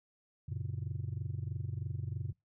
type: chord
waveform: sine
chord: F# major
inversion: none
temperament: just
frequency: 92.5 / 115.62 / 138.75 Hz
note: F#2 / A#2 / C#3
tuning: 0 / -14 / +2 cents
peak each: -38 / -38 / -39 dBFS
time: 0.48-2.33 s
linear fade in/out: 10 ms
effects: noise-tail reverb RT60 0.2 s tail -25 dB re dry + tanh soft clip ceiling -30 dBFS